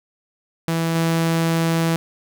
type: tone with level steps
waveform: sawtooth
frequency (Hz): 164.81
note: E3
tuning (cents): 0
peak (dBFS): -15 / -13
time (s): 0.68-1.96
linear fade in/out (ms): 0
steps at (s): 0.95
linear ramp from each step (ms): 5
effects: none